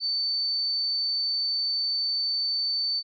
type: tone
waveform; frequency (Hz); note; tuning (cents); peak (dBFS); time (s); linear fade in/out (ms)
sine; 4536; C#8; +39; -24; 0-3.03; 50
effects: none